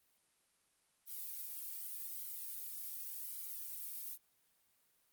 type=noise with flanger; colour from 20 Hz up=violet; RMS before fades=-45 dBFS; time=1.06-4.18 s; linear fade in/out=50 ms; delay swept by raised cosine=1.1 to 2.03 ms; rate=0.86 Hz; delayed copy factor=-0.8; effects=white hiss -75 dBFS RMS until 5.12 s + Opus 32 kbps